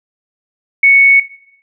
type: tone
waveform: sine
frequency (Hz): 2217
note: C#7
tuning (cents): 0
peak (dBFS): -4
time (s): 0.83-1.2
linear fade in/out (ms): 5
effects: noise-tail reverb RT60 0.7 s tail -17 dB re dry